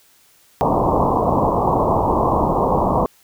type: low-pass noise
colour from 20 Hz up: white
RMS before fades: -17 dBFS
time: 0.61-3.06 s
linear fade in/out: 0 ms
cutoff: 1100 Hz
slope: 96 dB/octave
effects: white hiss -54 dBFS RMS until 3.23 s